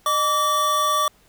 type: tone pair together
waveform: square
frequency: 611.8 / 1155 Hz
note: D#5 / D6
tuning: -29 / -29 cents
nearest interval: major seventh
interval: 1100 cents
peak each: -28 / -19 dBFS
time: 0.06-1.08 s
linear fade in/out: 2 ms
effects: pink hiss -57 dBFS RMS until 1.28 s